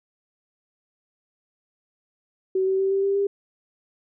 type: tone with pitch steps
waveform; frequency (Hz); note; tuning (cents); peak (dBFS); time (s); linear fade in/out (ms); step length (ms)
sine; 378.2 / 382.4 / 386.6 / 390.9 / 395.2 / 399.5; F#4 / G4 / G4 / G4 / G4 / G4; +38 / -43 / -24 / -5 / +14 / +33; -19; 2.55-3.27; 5; 120
effects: none